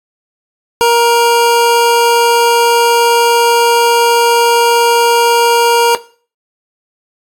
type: tone pair together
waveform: square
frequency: 470.2 / 940.4 Hz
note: A#4 / A#5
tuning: +15 / +15 cents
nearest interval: octave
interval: 1200 cents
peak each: -10 dBFS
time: 0.81-5.95 s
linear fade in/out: 0 ms
effects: noise-tail reverb RT60 0.4 s tail -17 dB re dry + AAC 64 kbps